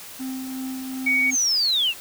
triangle tone with tremolo, 261.4 Hz, C4, 1 cent flat, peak -25 dBFS, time 0.19-1.36 s, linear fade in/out 20 ms, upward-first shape triangle, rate 2.7 Hz, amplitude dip 35%
sine tone, 2243 Hz, C#7, 20 cents sharp, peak -17 dBFS, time 1.06-1.31 s, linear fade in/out 10 ms
sine linear sweep, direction down, 6645 to 2577 Hz, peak -18 dBFS, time 1.3-1.94 s, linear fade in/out 50 ms
effects white hiss -40 dBFS RMS until 2 s

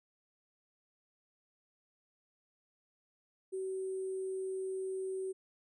sine tone with sample-and-hold, 379.6 Hz, F#4, 44 cents sharp, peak -35 dBFS, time 3.52-5.33 s, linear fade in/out 20 ms, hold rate 8820 Hz, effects resampled to 24000 Hz

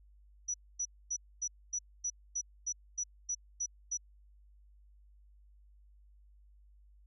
sine tone bursts, 5890 Hz, F#8, 9 cents flat, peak -32 dBFS, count 12, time 0.48-3.974 s, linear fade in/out 10 ms, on 62 ms, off 250 ms, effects added 50 Hz sine -58 dBFS peak until 7.06 s

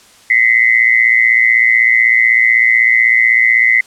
sine tone with amplitude modulation, 2039 Hz, C7, 45 cents flat, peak -3 dBFS, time 0.3-3.81 s, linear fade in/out 5 ms, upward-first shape sine, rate 116 Hz, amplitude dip 90%, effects white hiss -44 dBFS RMS until 3.86 s + low-pass 9000 Hz 12 dB/octave

